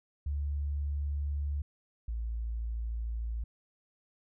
sine tone pair in turn, 72 / 56.72 Hz, D2 / A#1, -34 / -47 cents, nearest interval major third, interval 413 cents, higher first, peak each -30 / -32 dBFS, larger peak first, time 0.26-1.62 / 2.08-3.44 s, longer neither, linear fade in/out 5 ms, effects none

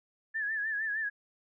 sine tone with vibrato, 1726 Hz, A6, 34 cents flat, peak -30 dBFS, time 0.34-1.1 s, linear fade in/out 20 ms, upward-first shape sine, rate 6.5 Hz, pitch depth 77 cents each way, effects none

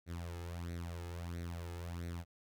sawtooth tone with flanger, 85.7 Hz, F2, 32 cents flat, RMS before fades -43 dBFS, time 0.06-2.25 s, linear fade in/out 50 ms, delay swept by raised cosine 0.49 to 2.39 ms, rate 1.5 Hz, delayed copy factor +0.7, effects none

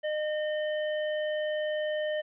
square tone, 610 Hz, D#5, 34 cents flat, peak -29 dBFS, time 0.03-2.22 s, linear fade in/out 20 ms, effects resampled to 8000 Hz + 11-bit

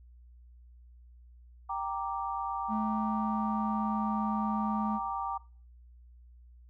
sine chord, G minor, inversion none, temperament equal, 784 / 932.3 / 1174.7 Hz, G5 / Bb5 / D6, 0 / 0 / 0 cents, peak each -36 dBFS, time 1.69-5.38 s, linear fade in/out 10 ms
triangle tone with pitch glide, 216 to 213.9 Hz, A3 to A3, -32 to -49 cents, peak -28 dBFS, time 2.68-5 s, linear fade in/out 50 ms, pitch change -17 cents, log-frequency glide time 3.03-4.2 s
effects noise-tail reverb RT60 0.4 s tail -22 dB re dry + added 60 Hz sine -52 dBFS peak until 6.69 s

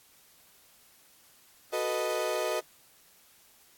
35% pulse chord, B dominant seventh, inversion second, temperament equal, 370 / 440 / 493.9 / 622.3 Hz, F#4 / A4 / B4 / D#5, 0 / 0 / 0 / 0 cents, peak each -34 / -34 / -33 / -30 dBFS, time 1.72-2.61 s, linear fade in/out 20 ms, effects white hiss -60 dBFS RMS until 3.77 s + AAC 64 kbps

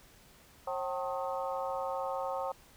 harmonic tone with a mistuned harmonic, 179.8 Hz, F#3, 49 cents flat, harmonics 3 / 4 / 5 / 6 / 7, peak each -36 / -38 / -40 / -42 / -43 dBFS, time 0.67-2.52 s, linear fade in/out 5 ms, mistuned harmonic 4, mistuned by +110 cents, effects pink hiss -59 dBFS RMS until 2.76 s

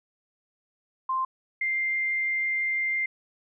sine tone pair in turn, 1046.5 / 2098 Hz, C6 / C7, 0 / +4 cents, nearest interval octave, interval 1204 cents, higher second, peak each -24 dBFS, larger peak neither, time 1.09-1.25 / 1.61-3.06 s, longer second, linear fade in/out 5 ms, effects none

